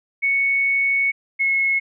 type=tone pair in turn; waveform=sine; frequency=2217 / 2179 Hz; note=C#7 / C#7; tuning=0 / -30 cents; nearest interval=unison; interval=30 cents; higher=first; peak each=-16 dBFS; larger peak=neither; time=0.22-1.12 / 1.39-1.8 s; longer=first; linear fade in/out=20 ms; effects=none